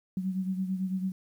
sine beating tone pair, 186.8 / 195.8 Hz, F#3 / G3, +17 / -2 cents, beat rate 9 Hz, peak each -29 / -36 dBFS, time 0.17-1.12 s, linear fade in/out 2 ms, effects 10-bit

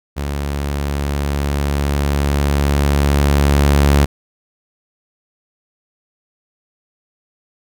sawtooth tone with level ramp, 71.2 Hz, C#2, 47 cents sharp, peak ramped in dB -16 to -5 dBFS, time 0.16-4.06 s, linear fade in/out 20 ms, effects none

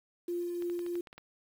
sine tone with tremolo, 348.3 Hz, F4, 5 cents flat, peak -31 dBFS, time 0.28-1.01 s, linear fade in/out 5 ms, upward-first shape sine, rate 3.1 Hz, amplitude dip 25%
clicks, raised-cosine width 0.3 ms, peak -33 dBFS, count 8, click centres 0.623 / 0.699 / 0.792 / 0.864 / 0.955 / 1.072 / 1.129 / 1.18 s
effects 9-bit

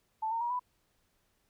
sine tone with pitch steps, 879 / 915.3 / 953 / 992.4 Hz, A5 / A#5 / A#5 / B5, -2 / -32 / +38 / +8 cents, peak -30 dBFS, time 0.22-0.596 s, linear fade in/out 10 ms, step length 94 ms, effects pink hiss -74 dBFS RMS until 1.49 s

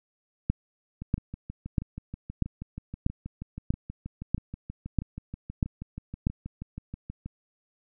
two click trains, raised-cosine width 5 ms, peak -11 / -24 dBFS, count 10 / 40, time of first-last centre 0.5-6.269 / 1.02-7.26 s, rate 1.56 / 6.25 Hz, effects none

